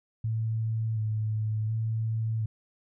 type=tone with vibrato; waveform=sine; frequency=110 Hz; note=A2; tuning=in tune; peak=-26 dBFS; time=0.24-2.46 s; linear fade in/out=5 ms; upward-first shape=square; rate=0.69 Hz; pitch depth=25 cents each way; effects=none